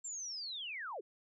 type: linear sweep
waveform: sine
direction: down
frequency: 7459 to 329.6 Hz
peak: -40 dBFS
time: 0.04-1.01 s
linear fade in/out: 10 ms
effects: none